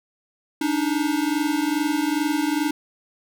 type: tone pair together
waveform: square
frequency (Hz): 288.7 / 311.1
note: D4 / D#4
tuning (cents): -30 / 0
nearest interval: minor second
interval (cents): 130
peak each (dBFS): -24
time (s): 0.61-2.71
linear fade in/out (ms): 5
effects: none